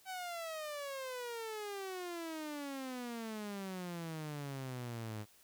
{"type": "exponential sweep", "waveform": "sawtooth", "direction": "down", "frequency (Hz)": [766, 103.83], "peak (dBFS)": -37, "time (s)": [0.05, 5.26], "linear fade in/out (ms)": 50, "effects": ["white hiss -65 dBFS RMS until 5.43 s"]}